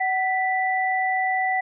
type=tone pair together; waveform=sine; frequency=752.5 / 1975.5 Hz; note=F#5 / B6; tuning=+29 / 0 cents; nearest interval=octave + perfect fourth; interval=1671 cents; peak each=-22 / -24 dBFS; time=0-1.61 s; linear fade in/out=10 ms; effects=none